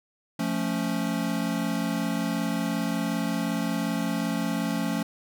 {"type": "chord", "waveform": "square", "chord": "F augmented", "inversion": "none", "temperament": "equal", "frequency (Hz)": [174.61, 220, 277.2], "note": ["F3", "A3", "C#4"], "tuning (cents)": [0, 0, 0], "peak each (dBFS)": [-31, -30, -31], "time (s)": [0.39, 5.03], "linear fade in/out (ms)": 5, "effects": []}